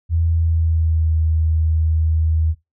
sine tone with pitch glide, 82.8 to 79.75 Hz, E2 to D#2, +8 to +43 cents, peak -14 dBFS, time 0.09-2.55 s, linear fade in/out 50 ms, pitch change -65 cents, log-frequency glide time 0.25-1.14 s, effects noise-tail reverb RT60 0.2 s tail -21 dB re dry

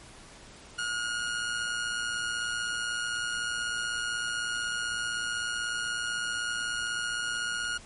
sawtooth tone with amplitude modulation, 1435 Hz, F6, 47 cents sharp, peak -24 dBFS, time 0.78-7.78 s, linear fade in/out 10 ms, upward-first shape sine, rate 116 Hz, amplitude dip 45%, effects pink hiss -50 dBFS RMS until 7.85 s + MP3 48 kbps

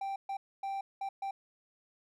triangle tone bursts at uneven times, 784 Hz, G5, in tune, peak -32 dBFS, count 5, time 0.01-0.16 / 0.29-0.37 / 0.63-0.81 / 1.01-1.09 / 1.22-1.31 s, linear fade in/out 5 ms, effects none

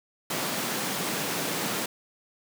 pink high-pass noise, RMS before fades -30 dBFS, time 0.3-1.86 s, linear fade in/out 5 ms, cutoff 160 Hz, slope 24 dB/octave, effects none

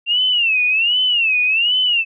sine tone with vibrato, 2735 Hz, F7, 37 cents flat, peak -13 dBFS, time 0.06-2.05 s, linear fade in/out 50 ms, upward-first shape sine, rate 1.3 Hz, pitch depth 180 cents each way, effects none

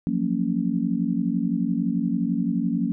sine chord, Gb major seventh, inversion third, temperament just, 173.43 / 185 / 231.2 / 277.5 Hz, F3 / Gb3 / Bb3 / Db4, -12 / 0 / -14 / +2 cents, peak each -28 / -27 / -25 / -27 dBFS, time 0.07-2.92 s, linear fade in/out 0 ms, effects none

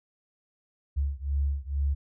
sine beating tone pair, 69.3 / 71.5 Hz, C#2 / D2, 0 / -46 cents, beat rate 2.2 Hz, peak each -28 / -29 dBFS, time 0.96-1.95 s, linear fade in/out 20 ms, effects none

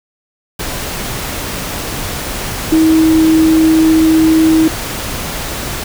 sine tone in noise, 319.4 Hz, D#4, 45 cents sharp, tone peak -6 dBFS, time 2.72-4.68 s, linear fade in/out 5 ms, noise pink, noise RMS -21 dBFS, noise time 0.59-5.84 s, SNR +12 dB, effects none

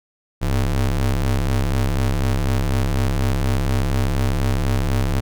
40% pulse ring-modulated tone, 67.9 Hz, C#2, 35 cents flat, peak -13 dBFS, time 0.41-5.21 s, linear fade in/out 20 ms, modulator 31.9 Hz, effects none

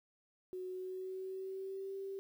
sine tone with pitch glide, 368.8 to 389.6 Hz, F#4 to G4, -6 to -11 cents, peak -40 dBFS, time 0.53-2.19 s, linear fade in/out 0 ms, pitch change +95 cents, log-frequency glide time 0.69-1.95 s, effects 11-bit

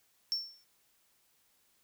triangle tone with exponential decay, 5430 Hz, F8, 50 cents flat, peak -26 dBFS, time 0.32-0.64 s, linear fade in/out 0 ms, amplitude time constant 69 ms, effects white hiss -71 dBFS RMS until 1.83 s

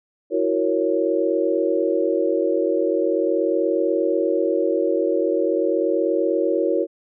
sine chord, F# dominant seventh, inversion third, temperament equal, 329.6 / 370 / 466.2 / 554.4 Hz, E4 / F#4 / A#4 / C#5, 0 / 0 / 0 / 0 cents, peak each -23 dBFS, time 0.3-6.87 s, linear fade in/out 50 ms, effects none

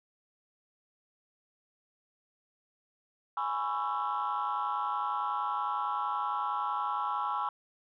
sine chord, C# minor seventh, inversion second, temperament just, 831.5 / 997.9 / 1108.7 / 1330.5 Hz, G#5 / B5 / C#6 / E6, +2 / +18 / 0 / +16 cents, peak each -34 dBFS, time 3.37-7.49 s, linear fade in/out 2 ms, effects tanh soft clip ceiling -24 dBFS

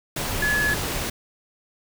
sine tone in noise, 1701 Hz, G#6, 41 cents sharp, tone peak -20 dBFS, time 0.42-0.74 s, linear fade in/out 5 ms, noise pink, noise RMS -27 dBFS, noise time 0.16-1.1 s, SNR +4 dB, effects none

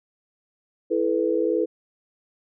sine chord, E suspended fourth, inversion none, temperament equal with one note detuned, 329.6 / 432.7 / 493.9 Hz, E4 / A4 / B4, 0 / -29 / 0 cents, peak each -24 dBFS, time 0.9-1.66 s, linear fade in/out 20 ms, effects none

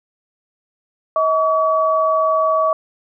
sine tone pair together, 637.1 / 1137 Hz, D#5 / C#6, +41 / +44 cents, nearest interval minor seventh, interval 1003 cents, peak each -16 dBFS, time 1.16-2.73 s, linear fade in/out 2 ms, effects none

